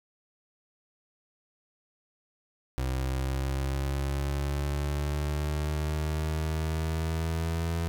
30% pulse linear sweep, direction up, 64.4 to 83.8 Hz, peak -25 dBFS, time 2.78-7.88 s, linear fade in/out 0 ms, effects none

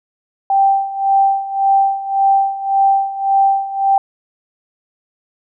sine tone with tremolo, 784 Hz, G5, in tune, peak -8 dBFS, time 0.5-3.98 s, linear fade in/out 2 ms, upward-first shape sine, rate 1.8 Hz, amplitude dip 80%, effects none

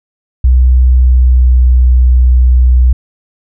sine tone with pitch glide, 63 to 62.28 Hz, B1 to B1, +35 to +15 cents, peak -3 dBFS, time 0.44-2.93 s, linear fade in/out 5 ms, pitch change -20 cents, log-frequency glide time 0.96-1.6 s, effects none

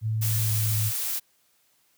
sine tone with pitch glide, 110 to 107.86 Hz, A2 to A2, 0 to -34 cents, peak -23 dBFS, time 0.01-0.92 s, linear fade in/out 50 ms, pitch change -34 cents, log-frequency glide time 0.36-0.63 s
blue noise, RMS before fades -29 dBFS, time 0.21-1.2 s, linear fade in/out 20 ms
effects white hiss -66 dBFS RMS until 1.97 s + high-pass 60 Hz 12 dB/octave

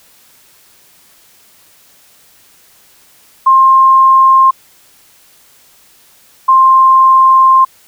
sine tone pair in turn, 1060 / 1053.9 Hz, C6 / C6, +22 / +12 cents, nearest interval unison, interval 10 cents, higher first, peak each -3 dBFS, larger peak neither, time 3.46-4.51 / 6.48-7.65 s, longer second, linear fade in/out 10 ms, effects white hiss -46 dBFS RMS until 7.87 s

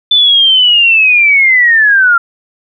sine linear sweep, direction down, 3533 to 1365 Hz, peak -4 dBFS, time 0.11-2.18 s, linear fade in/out 5 ms, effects none

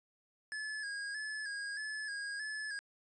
square tone with vibrato, 1678 Hz, G#6, 17 cents sharp, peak -39 dBFS, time 0.52-2.79 s, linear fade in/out 0 ms, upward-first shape square, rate 1.6 Hz, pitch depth 46 cents each way, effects resampled to 22050 Hz

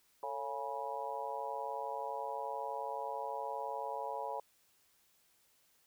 harmonic tone with a mistuned harmonic, 139 Hz, C#3, 5 cents sharp, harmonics 3 / 4 / 5 / 6 / 7, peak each -46 / -43 / -46 / -42 / -42 dBFS, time 0.23-4.4 s, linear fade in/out 2 ms, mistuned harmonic 3, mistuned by +110 cents, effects white hiss -71 dBFS RMS until 5.86 s

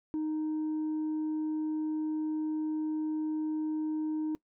sine tone with tanh clipping, 310 Hz, D#4, 6 cents flat, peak -30 dBFS, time 0.14-4.35 s, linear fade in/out 0 ms, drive 1 dB, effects noise-tail reverb RT60 0.1 s tail -21 dB re dry

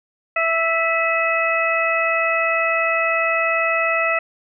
harmonic tone with a mistuned harmonic, 659.3 Hz, E5, in tune, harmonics 1 / 2 / 3 / 4, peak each -22 / -22 / -22 / -22 dBFS, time 0.36-4.19 s, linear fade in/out 5 ms, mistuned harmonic 4, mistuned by -42 cents, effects none

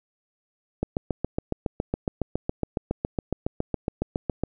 click train, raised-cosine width 2 ms, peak -11 dBFS, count 27, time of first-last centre 0.83-4.436 s, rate 7.21 Hz, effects none

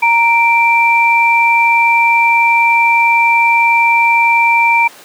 sine tone pair together, 930.8 / 2349 Hz, A#5 / D7, -3 / 0 cents, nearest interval octave + major third, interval 1603 cents, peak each -10 dBFS, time 0.02-4.88 s, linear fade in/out 10 ms, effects pink hiss -37 dBFS RMS until 5.04 s + high-pass 400 Hz 12 dB/octave

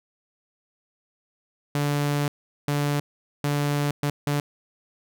sawtooth tone bursts at uneven times, 145 Hz, D3, 22 cents flat, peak -18 dBFS, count 5, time 1.75-2.28 / 2.68-3 / 3.44-3.91 / 4.03-4.1 / 4.27-4.4 s, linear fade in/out 2 ms, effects none

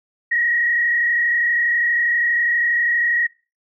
sine tone with frequency modulation, 1897 Hz, A#6, 30 cents sharp, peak -16 dBFS, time 0.31-3.27 s, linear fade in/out 10 ms, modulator 32.4 Hz, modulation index 1.2, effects noise-tail reverb RT60 0.3 s tail -20 dB re dry

